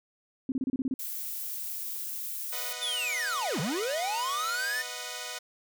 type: tone bursts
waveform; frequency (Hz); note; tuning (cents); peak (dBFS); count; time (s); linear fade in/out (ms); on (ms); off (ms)
sine; 261.6; C4; 0; -26; 8; 0.49-0.94; 2; 30; 30
type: noise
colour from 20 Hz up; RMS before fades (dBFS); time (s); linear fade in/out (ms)
violet; -36; 0.99-2.73; 5
type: chord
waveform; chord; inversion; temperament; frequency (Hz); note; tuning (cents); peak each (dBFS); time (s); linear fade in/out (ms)
5% pulse; B major; none; equal with one note detuned; 493.9 / 622.3 / 734; B4 / D#5 / F#5; 0 / 0 / -14; -29; 2.52-5.39; 10
type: linear two-way sweep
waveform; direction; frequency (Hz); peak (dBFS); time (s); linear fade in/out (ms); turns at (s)
square; down then up; 3635 to 132.5 to 1828; -30; 2.81-4.83; 20; 3.6
effects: none